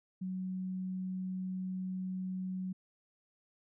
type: tone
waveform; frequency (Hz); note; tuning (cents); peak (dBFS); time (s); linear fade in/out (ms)
sine; 186; F#3; +9; -35; 0.21-2.73; 10
effects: none